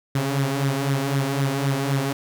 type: tone with flanger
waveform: sawtooth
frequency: 137.7 Hz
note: C#3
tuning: 11 cents flat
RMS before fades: -23 dBFS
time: 0.15-2.13 s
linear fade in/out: 5 ms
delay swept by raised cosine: 0.53 to 4.73 ms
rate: 3.9 Hz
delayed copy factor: +0.6
effects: none